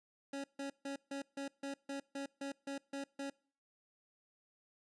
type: tone bursts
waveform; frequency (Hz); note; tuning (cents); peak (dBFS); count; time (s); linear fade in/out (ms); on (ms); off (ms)
25% pulse; 277.2; C#4; 0; -36; 12; 0.33-3.3; 5; 110; 150
effects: noise-tail reverb RT60 0.5 s tail -25 dB re dry + resampled to 22050 Hz